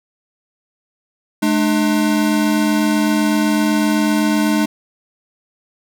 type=tone pair together; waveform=square; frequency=212.7 / 300.6 Hz; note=G#3 / D4; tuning=+42 / +40 cents; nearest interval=tritone; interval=598 cents; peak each=-17 dBFS; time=1.42-4.66 s; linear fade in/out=10 ms; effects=none